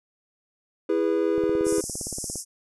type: chord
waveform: triangle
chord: E major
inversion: none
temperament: equal with one note detuned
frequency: 329.6 / 409.1 / 493.9 Hz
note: E4 / G#4 / B4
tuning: 0 / -26 / 0 cents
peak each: -23 / -22 / -25 dBFS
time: 0.89-1.81 s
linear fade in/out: 5 ms
type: click train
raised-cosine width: 2 ms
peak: -22 dBFS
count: 18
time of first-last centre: 1.38-2.357 s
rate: 17.4 Hz
type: band-pass noise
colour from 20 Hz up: white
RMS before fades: -34 dBFS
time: 1.64-2.45 s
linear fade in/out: 50 ms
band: 5200 to 11000 Hz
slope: 96 dB/octave
effects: none